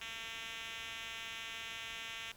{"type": "tone with band-pass filter", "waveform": "5% pulse", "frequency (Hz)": 226.4, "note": "A3", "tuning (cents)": 50, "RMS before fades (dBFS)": -45, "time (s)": [0.01, 2.32], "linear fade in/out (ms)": 5, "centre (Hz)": 3300, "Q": 1.9, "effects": ["pink hiss -60 dBFS RMS until 2.36 s"]}